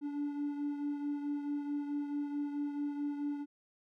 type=beating tone pair; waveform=triangle; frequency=288.8 / 293.4 Hz; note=D4 / D4; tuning=-29 / -2 cents; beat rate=4.6 Hz; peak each=-32 / -40 dBFS; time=0.01-3.46 s; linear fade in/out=50 ms; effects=tanh soft clip ceiling -27 dBFS